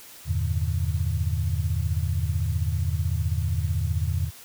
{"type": "chord", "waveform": "sine", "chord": "E half-diminished seventh", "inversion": "none", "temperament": "equal", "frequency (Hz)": [82.41, 98, 116.54, 146.83], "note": ["E2", "G2", "Bb2", "D3"], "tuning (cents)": [0, 0, 0, 0], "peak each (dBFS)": [-25, -28, -31, -31], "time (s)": [0.25, 4.31], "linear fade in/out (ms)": 50, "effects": ["white hiss -46 dBFS RMS until 4.44 s"]}